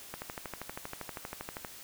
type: click train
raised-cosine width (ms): 0.5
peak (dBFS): -23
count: 20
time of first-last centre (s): 0.14-1.648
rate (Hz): 12.6
effects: white hiss -49 dBFS RMS until 1.83 s